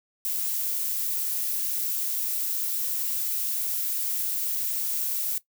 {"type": "noise", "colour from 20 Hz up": "violet", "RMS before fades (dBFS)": -28, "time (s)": [0.25, 5.38], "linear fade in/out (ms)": 0, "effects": ["noise-tail reverb RT60 0.1 s tail -17 dB re dry"]}